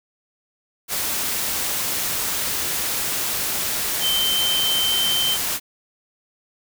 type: tone in noise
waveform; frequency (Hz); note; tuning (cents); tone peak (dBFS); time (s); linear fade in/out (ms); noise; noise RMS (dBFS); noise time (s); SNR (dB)
sine; 3104; G7; -18; -19; 4-5.38; 50; white; -24; 0.88-5.6; +2
effects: none